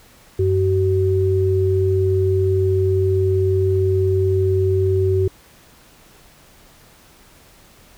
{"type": "tone pair together", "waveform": "sine", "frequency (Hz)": [94.83, 379.3], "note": ["F#2", "F#4"], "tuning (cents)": [43, 43], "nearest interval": "2 octaves", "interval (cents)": 2400, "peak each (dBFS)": -17, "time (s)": [0.39, 5.28], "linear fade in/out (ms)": 5, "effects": ["pink hiss -49 dBFS RMS until 7.97 s"]}